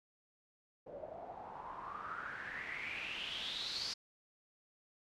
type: noise with low-pass filter sweep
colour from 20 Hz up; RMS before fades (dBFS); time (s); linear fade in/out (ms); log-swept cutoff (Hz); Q
white; -44; 0.86-3.94; 10; 540 to 4900; 7.4
effects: none